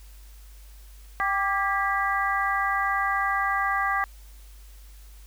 harmonic tone with a mistuned harmonic, 392 Hz, G4, in tune, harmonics 2 / 3 / 4 / 5, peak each -28 / -26 / -29 / -29 dBFS, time 1.2-4.04 s, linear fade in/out 0 ms, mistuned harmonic 4, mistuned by +55 cents, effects added 50 Hz sine -44 dBFS peak until 5.26 s + white hiss -56 dBFS RMS until 5.26 s

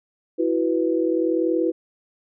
sine chord, E suspended second, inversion none, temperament equal, 329.6 / 370 / 493.9 Hz, E4 / F#4 / B4, 0 / 0 / 0 cents, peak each -21 / -24 / -24 dBFS, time 0.38-1.72 s, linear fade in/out 20 ms, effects none

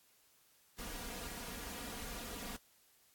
pink noise with comb filter, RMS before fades -45 dBFS, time 0.78-2.57 s, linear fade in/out 10 ms, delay 4.2 ms, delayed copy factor +0.7, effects white hiss -69 dBFS RMS until 3.14 s + AAC 64 kbps

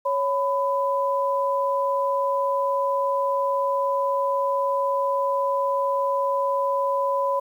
sine tone pair together, 554.4 / 1000.5 Hz, C#5 / B5, 0 / +22 cents, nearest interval minor seventh, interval 1022 cents, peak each -23 dBFS, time 0.05-7.4 s, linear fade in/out 10 ms, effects 9-bit

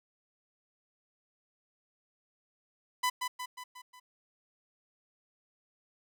sawtooth tone with echo, 1000 Hz, B5, 21 cents sharp, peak -23 dBFS, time 3.03-3.1 s, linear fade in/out 10 ms, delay 180 ms, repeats 5, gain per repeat -5 dB, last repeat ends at 4 s, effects none

